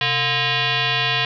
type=tone with frequency modulation; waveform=sine; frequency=453.7 Hz; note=A#4; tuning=47 cents flat; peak=-17 dBFS; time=0.01-1.25 s; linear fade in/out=2 ms; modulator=583 Hz; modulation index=6; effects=none